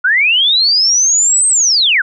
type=linear two-way sweep; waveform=sine; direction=up then down; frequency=1396.9 to 8372 to 1396.9 Hz; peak=-8 dBFS; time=0.04-2.02 s; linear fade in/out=10 ms; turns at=1.48 s; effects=none